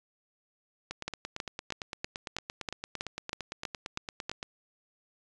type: two click trains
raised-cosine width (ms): 0.2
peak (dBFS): -16 / -19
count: 11 / 32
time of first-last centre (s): 1.08-4.295 / 0.91-4.429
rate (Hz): 3.11 / 8.81
effects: resampled to 22050 Hz